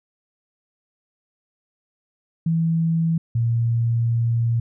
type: tone pair in turn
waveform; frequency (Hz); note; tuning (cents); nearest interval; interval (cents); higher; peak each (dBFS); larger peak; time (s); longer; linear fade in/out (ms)
sine; 164.3 / 116.51; E3 / A#2; -5 / 0; tritone; 595; first; -17 / -17; neither; 2.46-3.18 / 3.35-4.6; second; 5
effects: none